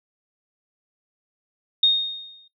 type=tone with exponential decay; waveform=sine; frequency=3700 Hz; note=A#7; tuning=14 cents flat; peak=-11 dBFS; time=1.83-2.48 s; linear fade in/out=5 ms; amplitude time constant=140 ms; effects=noise-tail reverb RT60 0.1 s tail -18 dB re dry